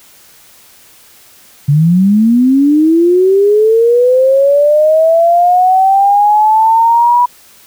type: linear sweep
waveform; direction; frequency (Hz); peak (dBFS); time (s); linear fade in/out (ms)
sine; up; 138.59 to 980; -5; 1.68-7.26; 10
effects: white hiss -42 dBFS RMS until 7.66 s